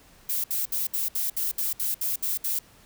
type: noise bursts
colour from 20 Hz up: violet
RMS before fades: -27 dBFS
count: 11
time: 0.29-2.59 s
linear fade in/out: 5 ms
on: 150 ms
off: 65 ms
effects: pink hiss -55 dBFS RMS until 2.85 s